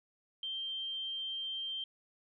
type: tone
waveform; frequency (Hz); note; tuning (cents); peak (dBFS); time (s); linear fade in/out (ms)
sine; 3152; G7; +9; -36; 0.43-1.84; 2
effects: none